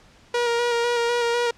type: tone with vibrato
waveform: sawtooth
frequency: 474.9 Hz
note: A#4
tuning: 32 cents sharp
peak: -16 dBFS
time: 0.34-1.51 s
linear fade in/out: 5 ms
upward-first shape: square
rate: 4 Hz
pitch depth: 20 cents each way
effects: pink hiss -53 dBFS RMS until 1.57 s + low-pass 6000 Hz 12 dB/octave